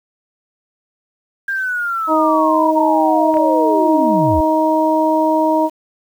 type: linear sweep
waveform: sine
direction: down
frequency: 1607 to 58.3 Hz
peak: -17 dBFS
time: 1.48-4.41 s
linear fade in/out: 5 ms
type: harmonic tone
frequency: 314.3 Hz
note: D#4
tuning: 18 cents sharp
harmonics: 1 / 2 / 3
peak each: -16 / -16 / -16 dBFS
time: 2.07-5.7 s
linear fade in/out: 50 ms
type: clicks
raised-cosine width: 0.5 ms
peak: -16 dBFS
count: 2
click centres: 3.341 / 3.37 s
effects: 7-bit